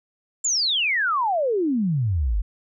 sine exponential sweep, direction down, 7400 to 44 Hz, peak -19 dBFS, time 0.44-2.42 s, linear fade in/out 10 ms, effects none

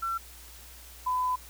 sine tone pair in turn, 1349 / 1005.4 Hz, E6 / B5, +40 / +31 cents, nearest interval perfect fourth, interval 509 cents, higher first, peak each -28 / -25 dBFS, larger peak second, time 0.02-0.18 / 1.06-1.36 s, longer second, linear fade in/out 10 ms, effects added 60 Hz sine -50 dBFS peak until 1.49 s + white hiss -50 dBFS RMS until 1.49 s

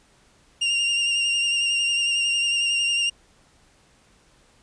40% pulse tone with vibrato, 2794 Hz, F7, in tune, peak -19 dBFS, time 0.61-3.1 s, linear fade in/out 10 ms, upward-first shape sine, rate 11 Hz, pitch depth 24 cents each way, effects pink hiss -58 dBFS RMS until 4.62 s + resampled to 22050 Hz

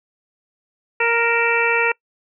harmonic tone with a mistuned harmonic, 466.1 Hz, A#4, in tune, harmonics 1 / 2 / 3 / 4 / 5 / 6, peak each -21 / -23 / -23 / -23 / -22 / -23 dBFS, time 1-1.92 s, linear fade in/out 5 ms, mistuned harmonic 6, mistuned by -78 cents, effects noise-tail reverb RT60 0.1 s tail -25 dB re dry

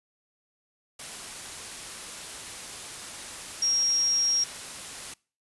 sine tone in noise, 5600 Hz, F8, 4 cents sharp, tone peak -22 dBFS, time 3.62-4.44 s, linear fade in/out 5 ms, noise white, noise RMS -39 dBFS, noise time 0.99-5.14 s, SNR +14 dB, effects noise-tail reverb RT60 0.4 s tail -25 dB re dry + resampled to 24000 Hz

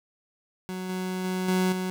30% pulse tone with level steps, 185 Hz, F#3, in tune, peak -29 / -26 / -24 / -19 / -25 dBFS, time 0.69-1.9 s, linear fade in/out 0 ms, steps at 0.89 / 1.24 / 1.48 / 1.72 s, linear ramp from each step 5 ms, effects none

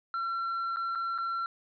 triangle tone with dropouts, 1358 Hz, F6, 49 cents flat, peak -28 dBFS, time 0.14-1.46 s, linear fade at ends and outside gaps 1 ms, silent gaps 0.761-0.769 / 0.951-0.956 / 1.179-1.185 s, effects resampled to 11025 Hz

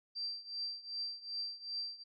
sine tone with tremolo, 4699 Hz, D8, in tune, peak -35 dBFS, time 0.15-2.04 s, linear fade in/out 20 ms, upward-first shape triangle, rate 2.6 Hz, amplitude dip 90%, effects none

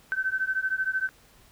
sine beating tone pair, 1528 / 1541 Hz, G6 / G6, -45 / -30 cents, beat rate 13 Hz, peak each -28 dBFS, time 0.12-1.09 s, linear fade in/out 0 ms, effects pink hiss -57 dBFS RMS until 1.51 s

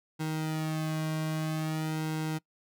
sawtooth tone with flanger, 157 Hz, D#3, 16 cents sharp, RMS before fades -32 dBFS, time 0.19-2.39 s, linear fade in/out 20 ms, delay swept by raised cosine 1.7 to 2.3 ms, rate 0.51 Hz, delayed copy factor -0.9, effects noise-tail reverb RT60 0.1 s tail -23 dB re dry

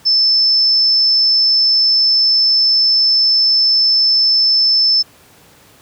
sine tone, 5274 Hz, E8, in tune, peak -9 dBFS, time 0.05-5.03 s, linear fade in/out 20 ms, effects pink hiss -46 dBFS RMS until 5.81 s + high-pass 80 Hz 12 dB/octave

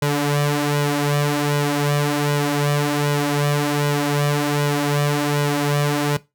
sawtooth tone with flanger, 145.5 Hz, D3, 16 cents flat, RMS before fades -19 dBFS, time 0.02-6.17 s, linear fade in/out 5 ms, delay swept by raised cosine 2 to 5.2 ms, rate 1.3 Hz, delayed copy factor +0.7, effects noise-tail reverb RT60 0.2 s tail -18 dB re dry

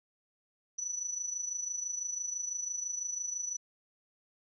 sine tone with amplitude modulation, 5940 Hz, F#8, 6 cents sharp, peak -31 dBFS, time 0.78-3.57 s, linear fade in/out 10 ms, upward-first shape sine, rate 26 Hz, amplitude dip 65%, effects none

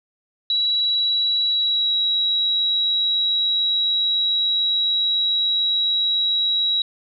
sine tone with pitch glide, 3907 to 3871 Hz, B7 to B7, -19 to -35 cents, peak -17 dBFS, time 0.5-6.82 s, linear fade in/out 2 ms, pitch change -16 cents, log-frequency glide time 1.48-1.94 s, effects none

